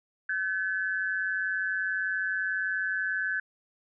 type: tone pair together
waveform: sine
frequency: 1525 / 1713.4 Hz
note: G6 / A6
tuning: -48 / -46 cents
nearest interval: major second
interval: 202 cents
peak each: -29 / -31 dBFS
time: 0.29-3.4 s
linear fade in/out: 5 ms
effects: none